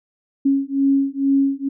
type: beating tone pair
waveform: sine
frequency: 273.7 / 275.9 Hz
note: C#4 / C#4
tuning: -22 / -8 cents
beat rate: 2.2 Hz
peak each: -18 dBFS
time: 0.45-1.69 s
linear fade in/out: 10 ms
effects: none